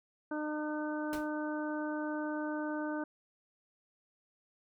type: harmonic tone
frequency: 303 Hz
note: D#4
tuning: 46 cents flat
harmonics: 1 / 2 / 3 / 4 / 5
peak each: -35 / -40 / -43 / -47 / -43 dBFS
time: 0.31-3.04 s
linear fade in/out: 5 ms
type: noise with exponential decay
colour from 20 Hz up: pink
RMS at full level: -39 dBFS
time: 1.13-1.3 s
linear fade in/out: 0 ms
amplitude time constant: 35 ms
effects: MP3 96 kbps